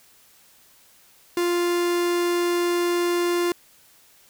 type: tone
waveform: 45% pulse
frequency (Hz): 349.2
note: F4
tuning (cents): 0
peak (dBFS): -20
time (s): 1.37-3.52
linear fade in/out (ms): 2
effects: white hiss -55 dBFS RMS until 4.29 s